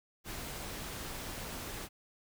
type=noise; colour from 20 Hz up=pink; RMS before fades=-42 dBFS; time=0.24-1.89 s; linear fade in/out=50 ms; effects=none